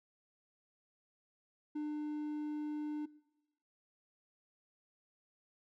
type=tone; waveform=triangle; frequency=300 Hz; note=D4; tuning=37 cents sharp; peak=-34 dBFS; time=1.75-3.06 s; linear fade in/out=10 ms; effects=noise-tail reverb RT60 1.0 s tail -22 dB re dry